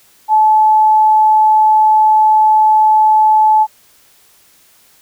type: tone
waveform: sine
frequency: 864 Hz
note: A5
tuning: 32 cents flat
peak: -6 dBFS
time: 0.28-3.67 s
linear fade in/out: 50 ms
effects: white hiss -49 dBFS RMS until 5.01 s